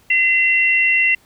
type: tone pair together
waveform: sine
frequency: 2042 / 2726 Hz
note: C7 / F7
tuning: -43 / -43 cents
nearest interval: perfect fourth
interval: 500 cents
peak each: -15 dBFS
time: 0.1-1.15 s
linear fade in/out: 5 ms
effects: pink hiss -54 dBFS RMS until 1.25 s